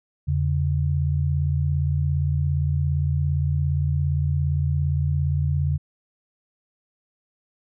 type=tone pair together; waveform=sine; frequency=84.2 / 141.61 Hz; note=E2 / C#3; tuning=+37 / +37 cents; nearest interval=major sixth; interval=900 cents; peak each=-22 dBFS; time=0.27-5.78 s; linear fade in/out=20 ms; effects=none